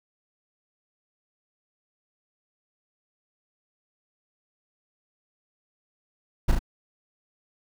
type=noise with echo; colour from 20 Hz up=brown; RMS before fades=-17 dBFS; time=6.48-6.52 s; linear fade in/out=10 ms; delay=36 ms; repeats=2; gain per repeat=-3 dB; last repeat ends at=6.592 s; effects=none